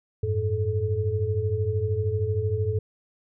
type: tone cluster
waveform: sine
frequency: 92.9 / 105.9 / 433.3 Hz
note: F#2 / G#2 / A4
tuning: +7 / +34 / -27 cents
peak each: -27 / -26 / -28 dBFS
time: 0.23-2.79 s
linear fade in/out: 5 ms
effects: none